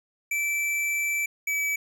square tone pair in turn, 2325 / 2293 Hz, D7 / D7, -18 / -42 cents, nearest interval unison, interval 24 cents, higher first, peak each -25 dBFS, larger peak neither, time 0.31-1.26 / 1.47-1.76 s, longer first, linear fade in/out 5 ms, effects none

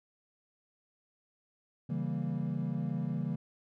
triangle chord, C# diminished seventh, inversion none, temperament equal with one note detuned, 139.56 / 164.81 / 196 / 233.1 Hz, C#3 / E3 / G3 / Bb3, +12 / 0 / 0 / 0 cents, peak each -34 / -33 / -36 / -36 dBFS, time 1.89-3.36 s, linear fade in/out 10 ms, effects tanh soft clip ceiling -22 dBFS

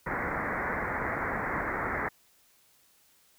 white low-pass noise, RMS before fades -32 dBFS, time 0.06-2.09 s, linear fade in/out 10 ms, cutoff 2100 Hz, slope 96 dB/octave, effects white hiss -64 dBFS RMS until 3.38 s

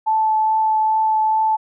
sine tone with vibrato, 873 Hz, A5, 14 cents flat, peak -14 dBFS, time 0.06-1.57 s, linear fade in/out 20 ms, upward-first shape triangle, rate 2.4 Hz, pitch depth 10 cents each way, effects none

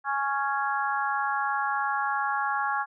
harmonic tone, 277.2 Hz, C#4, in tune, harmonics 3 / 4 / 5 / 6, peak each -29 / -30 / -31 / -32 dBFS, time 0.04-2.86 s, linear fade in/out 50 ms, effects none

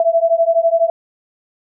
sine beating tone pair, 659.3 / 671.3 Hz, E5 / E5, 0 / +31 cents, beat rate 12 Hz, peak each -14 dBFS, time 0-0.9 s, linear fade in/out 2 ms, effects none

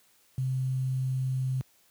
sine tone with quantisation, 130.4 Hz, C3, 5 cents flat, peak -26 dBFS, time 0.38-1.61 s, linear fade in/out 0 ms, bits 9, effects white hiss -64 dBFS RMS until 1.9 s + high-pass 60 Hz 12 dB/octave

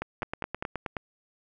two click trains, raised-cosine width 0.5 ms, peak -16 / -16 dBFS, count 8 / 4, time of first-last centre 0.23-0.968 / 0.02-0.625 s, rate 9.49 / 4.96 Hz, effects none

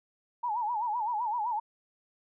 sine tone with vibrato, 904 Hz, A5, 47 cents sharp, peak -28 dBFS, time 0.43-1.6 s, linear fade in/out 10 ms, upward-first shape sine, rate 7.8 Hz, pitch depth 150 cents each way, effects none

